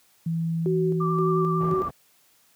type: tone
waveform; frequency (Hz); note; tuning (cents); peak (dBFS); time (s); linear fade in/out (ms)
sine; 164.81; E3; 0; -23; 0.26-1.74; 5
type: tone with tremolo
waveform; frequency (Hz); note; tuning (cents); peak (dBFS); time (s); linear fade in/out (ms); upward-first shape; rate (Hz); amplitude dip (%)
sine; 374.5; F#4; +21; -22; 0.66-1.82; 0; square; 1.9; 45
type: tone with vibrato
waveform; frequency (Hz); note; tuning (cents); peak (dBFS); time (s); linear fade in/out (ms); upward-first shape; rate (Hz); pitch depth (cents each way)
sine; 1174.7; D6; 0; -26; 1-1.89; 10; triangle; 11; 32
type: low-pass noise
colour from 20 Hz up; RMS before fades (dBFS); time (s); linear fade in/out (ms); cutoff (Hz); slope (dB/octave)
pink; -35; 1.6-1.91; 10; 860; 12
effects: white hiss -61 dBFS RMS until 2.55 s + high-pass 80 Hz 12 dB/octave